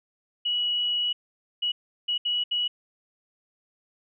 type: tone bursts at uneven times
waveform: sine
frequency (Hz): 2926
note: F#7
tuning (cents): -20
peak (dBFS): -23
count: 5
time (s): 0.45-1.13 / 1.62-1.72 / 2.08-2.18 / 2.25-2.44 / 2.51-2.68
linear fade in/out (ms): 10
effects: none

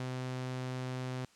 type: tone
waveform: sawtooth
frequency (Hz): 128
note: C3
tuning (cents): -38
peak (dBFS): -32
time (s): 0-1.25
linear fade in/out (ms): 2
effects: white hiss -64 dBFS RMS until 1.35 s + low-pass 7000 Hz 12 dB/octave

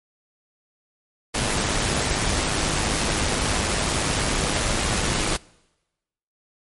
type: noise with amplitude modulation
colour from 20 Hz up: pink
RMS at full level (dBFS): -21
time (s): 1.34-5.37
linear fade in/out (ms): 10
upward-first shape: sine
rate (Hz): 104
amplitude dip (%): 40
effects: noise-tail reverb RT60 1.0 s tail -24 dB re dry + MP3 48 kbps

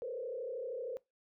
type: tone with frequency modulation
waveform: sine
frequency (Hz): 489.6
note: B4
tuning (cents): -15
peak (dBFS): -37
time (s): 0.02-0.97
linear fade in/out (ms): 0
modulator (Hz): 32.9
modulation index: 1.4
effects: noise-tail reverb RT60 0.2 s tail -21 dB re dry

